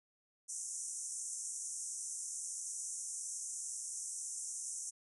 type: band-pass noise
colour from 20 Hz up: white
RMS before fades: -43 dBFS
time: 0.48-4.91 s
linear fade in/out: 20 ms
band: 5800 to 9800 Hz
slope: 96 dB/octave
effects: none